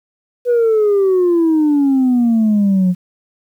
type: exponential sweep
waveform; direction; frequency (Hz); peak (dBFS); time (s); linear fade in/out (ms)
sine; down; 493.9 to 177.4; -8; 0.45-2.95; 50
effects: tanh soft clip ceiling -8 dBFS + 8-bit